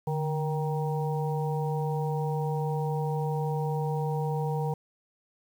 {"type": "harmonic tone with a mistuned harmonic", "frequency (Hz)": 156.7, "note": "D#3", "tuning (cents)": 13, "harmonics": [1, 3, 5, 6], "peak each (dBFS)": [-28, -33, -36, -38], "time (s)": [0.07, 4.74], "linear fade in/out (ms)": 5, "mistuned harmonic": 1, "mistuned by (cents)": -88, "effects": ["9-bit"]}